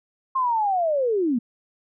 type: linear sweep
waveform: sine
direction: down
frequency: 1073 to 220 Hz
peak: -19 dBFS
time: 0.35-1.39 s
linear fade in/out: 10 ms
effects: none